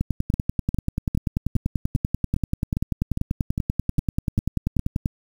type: two click trains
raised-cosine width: 5 ms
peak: -9 / -11 dBFS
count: 53 / 12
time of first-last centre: 0.01-5.059 / 0.34-4.793 s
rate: 10.3 / 2.47 Hz
effects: 7-bit